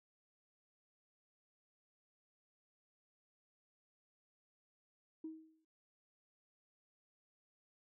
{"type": "tone with exponential decay", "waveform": "sine", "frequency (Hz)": 318, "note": "D#4", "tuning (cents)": 38, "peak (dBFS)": -40, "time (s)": [5.24, 5.65], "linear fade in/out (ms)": 5, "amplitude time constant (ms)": 87, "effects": ["tanh soft clip ceiling -36 dBFS"]}